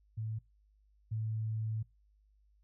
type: tone pair in turn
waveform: sine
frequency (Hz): 110 / 110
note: A2 / A2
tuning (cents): 0 / 0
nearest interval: unison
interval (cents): 0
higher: neither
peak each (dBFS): -35 / -33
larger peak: second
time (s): 0.17-0.39 / 1.11-1.83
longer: second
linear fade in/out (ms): 10
effects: noise-tail reverb RT60 0.2 s tail -21 dB re dry + added 51 Hz sine -65 dBFS peak until 2.63 s